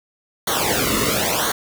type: noise with flanger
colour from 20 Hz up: pink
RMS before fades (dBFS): -20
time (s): 0.47-1.52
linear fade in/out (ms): 5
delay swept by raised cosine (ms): 0.39 to 1.27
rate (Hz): 0.98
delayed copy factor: -1
effects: none